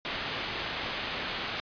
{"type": "low-pass noise", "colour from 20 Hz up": "white", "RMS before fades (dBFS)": -35, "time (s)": [0.05, 1.6], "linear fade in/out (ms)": 0, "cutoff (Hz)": 3800, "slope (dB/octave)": 24, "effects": ["resampled to 11025 Hz"]}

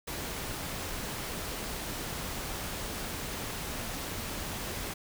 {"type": "noise", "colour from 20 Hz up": "pink", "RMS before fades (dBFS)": -37, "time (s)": [0.07, 4.94], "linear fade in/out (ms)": 10, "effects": []}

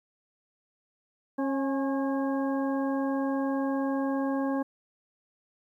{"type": "harmonic tone with a mistuned harmonic", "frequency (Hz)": 271.5, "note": "C#4", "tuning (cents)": -36, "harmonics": [1, 2, 3, 4, 6], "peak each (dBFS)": [-27, -33, -37, -39, -43], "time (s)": [1.38, 4.63], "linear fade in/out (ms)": 10, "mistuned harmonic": 3, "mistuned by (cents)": 36, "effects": ["11-bit"]}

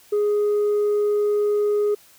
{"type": "tone", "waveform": "sine", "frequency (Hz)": 415.3, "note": "G#4", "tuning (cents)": 0, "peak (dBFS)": -15, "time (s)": [0.12, 1.95], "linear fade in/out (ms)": 10, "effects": ["tanh soft clip ceiling -16 dBFS", "white hiss -52 dBFS RMS until 2.18 s"]}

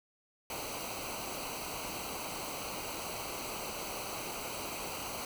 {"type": "noise with comb filter", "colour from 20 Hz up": "pink", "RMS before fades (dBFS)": -40, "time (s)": [0.5, 5.25], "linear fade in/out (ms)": 2, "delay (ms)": 0.57, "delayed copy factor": -0.75, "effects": []}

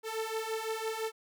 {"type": "beating tone pair", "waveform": "sawtooth", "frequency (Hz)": [440, 445.9], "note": ["A4", "A4"], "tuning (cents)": [0, 23], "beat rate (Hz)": 5.9, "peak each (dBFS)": [-33, -32], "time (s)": [0.03, 1.12], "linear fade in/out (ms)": 50, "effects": []}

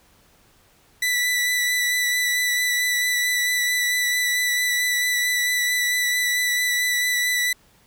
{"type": "tone with vibrato", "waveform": "sawtooth", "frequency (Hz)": 1975.5, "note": "B6", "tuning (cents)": 0, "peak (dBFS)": -16, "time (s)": [1.02, 7.53], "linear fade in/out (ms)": 5, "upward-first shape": "sine", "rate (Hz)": 4.5, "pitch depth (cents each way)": 14, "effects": ["pink hiss -57 dBFS RMS until 7.86 s"]}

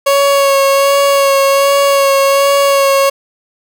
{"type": "tone with vibrato", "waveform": "30% pulse", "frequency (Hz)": 554.4, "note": "C#5", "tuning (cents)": 0, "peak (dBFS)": -5, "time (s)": [0.06, 3.1], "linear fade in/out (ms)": 10, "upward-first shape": "sine", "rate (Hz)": 1.3, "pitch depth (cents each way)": 19, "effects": []}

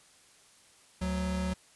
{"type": "tone pair together", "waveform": "square", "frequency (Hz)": [73.5, 185.21], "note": ["D2", "F#3"], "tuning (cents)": [2, 2], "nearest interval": "octave + major third", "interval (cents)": 1600, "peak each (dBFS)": [-35, -32], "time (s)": [1.01, 1.54], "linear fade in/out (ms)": 10, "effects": ["white hiss -60 dBFS RMS until 1.75 s", "resampled to 24000 Hz"]}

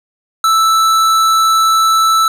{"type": "tone with hard clipping", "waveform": "sine", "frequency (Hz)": 1318.5, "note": "E6", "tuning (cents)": 0, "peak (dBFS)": -10, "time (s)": [0.44, 2.28], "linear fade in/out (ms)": 2, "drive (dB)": 15, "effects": []}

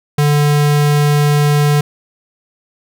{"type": "tone", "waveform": "square", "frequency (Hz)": 146.83, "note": "D3", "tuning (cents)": 0, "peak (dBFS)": -10, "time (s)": [0.18, 1.81], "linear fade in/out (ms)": 5, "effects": []}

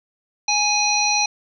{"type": "harmonic tone with a mistuned harmonic", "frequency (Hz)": 830.6, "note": "G#5", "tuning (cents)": 0, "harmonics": [1, 3, 5, 7], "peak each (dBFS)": [-22, -22, -22, -22], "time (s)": [0.48, 1.26], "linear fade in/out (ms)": 5, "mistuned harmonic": 5, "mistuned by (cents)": -19, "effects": []}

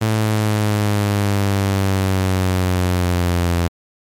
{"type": "exponential sweep", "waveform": "sawtooth", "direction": "down", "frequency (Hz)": [110, 85.5], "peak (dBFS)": -11, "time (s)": [0.01, 3.68], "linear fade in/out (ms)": 10, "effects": ["MP3 64 kbps"]}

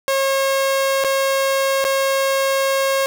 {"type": "tone with dropouts", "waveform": "sawtooth", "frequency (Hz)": 542, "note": "C#5", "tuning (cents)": -39, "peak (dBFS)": -12, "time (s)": [0.08, 3.06], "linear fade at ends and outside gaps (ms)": 0, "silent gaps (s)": [[1.039, 1.046], [1.842, 1.85]], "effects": []}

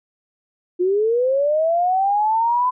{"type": "linear sweep", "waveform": "sine", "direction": "up", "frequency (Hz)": [349.2, 1015], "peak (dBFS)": -15, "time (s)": [0.79, 2.71], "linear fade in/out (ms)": 20, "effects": []}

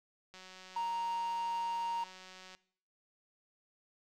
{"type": "click train", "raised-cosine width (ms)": 0.2, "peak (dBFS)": -35, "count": 412, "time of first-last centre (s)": [0.34, 2.55], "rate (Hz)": 186}
{"type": "tone", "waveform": "triangle", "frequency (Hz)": 932.3, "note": "A#5", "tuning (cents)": 0, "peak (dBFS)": -31, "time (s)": [0.76, 2.04], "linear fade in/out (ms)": 5}
{"effects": ["noise-tail reverb RT60 0.6 s tail -20 dB re dry"]}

